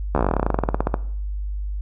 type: slowing click train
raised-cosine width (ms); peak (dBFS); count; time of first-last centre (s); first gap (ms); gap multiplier
1; -5; 24; 0.15-0.942; 13; 1.08
effects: noise-tail reverb RT60 0.6 s tail -18 dB re dry + added 50 Hz sine -24 dBFS peak until 1.81 s